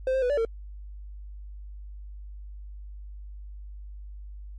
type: tone with pitch steps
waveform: triangle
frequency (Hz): 520 / 528 / 494.5 / 578 / 454.4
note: C5 / C5 / B4 / D5 / A#4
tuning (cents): -11 / +16 / +2 / -28 / -44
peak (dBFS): -20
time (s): 0.07-0.45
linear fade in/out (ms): 2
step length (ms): 76
effects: added 50 Hz sine -38 dBFS peak until 4.58 s + MP3 48 kbps